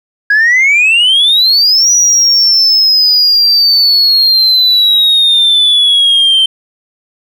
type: exponential two-way sweep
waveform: sine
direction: up then down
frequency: 1640 to 5860 to 3108 Hz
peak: -3 dBFS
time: 0.3-6.46 s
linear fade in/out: 5 ms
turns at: 1.91 s
effects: tanh soft clip ceiling -3 dBFS + 7-bit